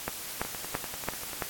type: two click trains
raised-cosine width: 0.5 ms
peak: -23 / -14 dBFS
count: 10 / 5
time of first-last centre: 0.45-1.332 / 0.08-1.422 s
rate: 10.2 / 2.98 Hz
effects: white hiss -39 dBFS RMS until 1.49 s + AAC 64 kbps